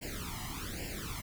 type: noise with flanger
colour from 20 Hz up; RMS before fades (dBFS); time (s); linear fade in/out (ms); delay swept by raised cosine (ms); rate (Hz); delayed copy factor
pink; -40; 0.01-1.22; 20; 0.4 to 1.01; 1.2; +1
effects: none